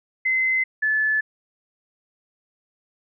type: tone pair in turn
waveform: sine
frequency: 2055 / 1732.6 Hz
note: C7 / A6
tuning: -32 / -27 cents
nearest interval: minor third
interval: 295 cents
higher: first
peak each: -18 dBFS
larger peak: neither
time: 0.25-0.64 / 0.82-1.21 s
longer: neither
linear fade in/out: 10 ms
effects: none